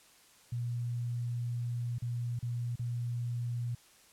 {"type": "tone with dropouts", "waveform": "sine", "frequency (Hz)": 120, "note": "B2", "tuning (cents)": -49, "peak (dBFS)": -32, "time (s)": [0.52, 3.75], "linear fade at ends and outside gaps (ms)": 5, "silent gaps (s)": [[1.984, 2.021], [2.391, 2.426], [2.757, 2.793]], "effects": ["white hiss -61 dBFS RMS until 4.12 s", "low-pass 11000 Hz 12 dB/octave"]}